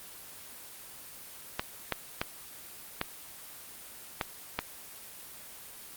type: clicks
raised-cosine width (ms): 0.3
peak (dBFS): -12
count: 6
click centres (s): 1.595 / 1.923 / 2.215 / 3.014 / 4.212 / 4.59
effects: white hiss -47 dBFS RMS until 5.96 s + Opus 24 kbps